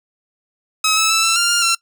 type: tone with pitch steps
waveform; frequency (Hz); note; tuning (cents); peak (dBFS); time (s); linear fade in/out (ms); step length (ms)
10% pulse; 1280 / 1303 / 1320 / 1336 / 1392 / 1403 / 1357; D#6 / E6 / E6 / E6 / F6 / F6 / E6; +49 / -20 / +2 / +23 / -6 / +8 / +50; -5; 0.84-1.75; 5; 130
effects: noise-tail reverb RT60 0.1 s tail -21 dB re dry